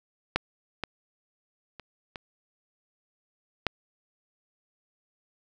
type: clicks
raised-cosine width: 0.3 ms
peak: -7 / -14 / -26 / -21 / -8 dBFS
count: 5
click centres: 0.36 / 0.837 / 1.797 / 2.158 / 3.667 s
effects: none